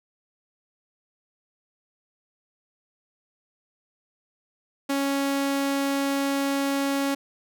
sawtooth tone, 277.2 Hz, C#4, in tune, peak -19 dBFS, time 4.89-7.15 s, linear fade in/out 10 ms, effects none

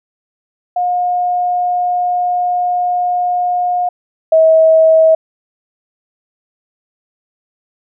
sine tone pair in turn, 716 / 642 Hz, F5 / E5, +43 / -46 cents, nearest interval major second, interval 189 cents, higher first, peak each -12 / -5 dBFS, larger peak second, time 0.76-3.89 / 4.32-5.15 s, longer first, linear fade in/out 5 ms, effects none

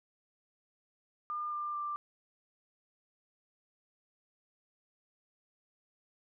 sine tone with pitch steps, 1205 / 1193.9 / 1182.9 Hz, D6 / D6 / D6, +44 / +28 / +12 cents, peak -34 dBFS, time 1.3-1.96 s, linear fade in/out 0 ms, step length 220 ms, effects none

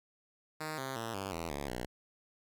5% pulse tone with pitch steps, 155.56 / 133.1 / 113.88 / 97.43 / 83.36 / 71.32 / 61.02 Hz, D#3 / C3 / A#2 / G2 / E2 / C#2 / B1, 0 / +30 / -40 / -10 / +20 / +50 / -20 cents, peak -26 dBFS, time 0.6-1.86 s, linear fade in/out 10 ms, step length 180 ms, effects none

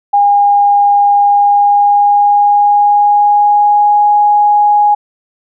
sine tone with pitch glide, 813 to 829.1 Hz, G#5 to G#5, -37 to -3 cents, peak -5 dBFS, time 0.13-4.95 s, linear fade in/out 10 ms, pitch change +34 cents, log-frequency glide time 1.17-4.08 s, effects none

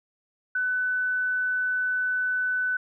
sine tone, 1500 Hz, F#6, 23 cents sharp, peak -23 dBFS, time 0.55-2.77 s, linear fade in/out 5 ms, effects none

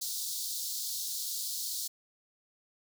pink high-pass noise, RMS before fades -36 dBFS, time 0.01-1.88 s, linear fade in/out 10 ms, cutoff 3900 Hz, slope 48 dB/octave, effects none

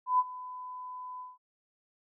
sine tone with ADSR envelope, 1004 Hz, B5, 28 cents sharp, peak -20 dBFS, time 0.06-1.38 s, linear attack 130 ms, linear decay 39 ms, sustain -19 dB, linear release 180 ms, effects none

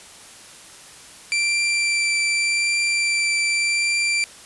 sawtooth tone with vibrato, 2349 Hz, D7, in tune, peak -15 dBFS, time 1.32-4.24 s, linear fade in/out 0 ms, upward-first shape triangle, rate 0.85 Hz, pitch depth 10 cents each way, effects white hiss -43 dBFS RMS until 4.45 s + resampled to 24000 Hz

